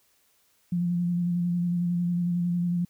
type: tone with vibrato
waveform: sine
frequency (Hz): 174.61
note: F3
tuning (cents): 0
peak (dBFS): -23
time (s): 0.72-2.85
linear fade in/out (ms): 5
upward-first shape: square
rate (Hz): 11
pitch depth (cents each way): 19
effects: white hiss -66 dBFS RMS until 2.89 s